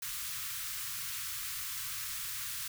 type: band-stop noise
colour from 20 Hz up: white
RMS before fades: -39 dBFS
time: 0.02-2.68 s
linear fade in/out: 5 ms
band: 150 to 1100 Hz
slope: 48 dB/octave
effects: none